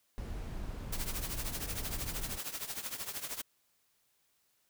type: noise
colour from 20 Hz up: brown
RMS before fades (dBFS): -40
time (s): 0.18-2.38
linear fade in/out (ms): 0
type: noise with tremolo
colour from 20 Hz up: white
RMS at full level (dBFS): -37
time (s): 0.92-3.42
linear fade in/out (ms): 10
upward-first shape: triangle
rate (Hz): 13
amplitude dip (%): 85
effects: white hiss -74 dBFS RMS until 4.69 s